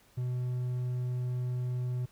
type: tone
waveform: triangle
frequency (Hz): 124.7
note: B2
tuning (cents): +17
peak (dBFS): -28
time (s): 0.17-2.06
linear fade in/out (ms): 10
effects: pink hiss -63 dBFS RMS until 2.11 s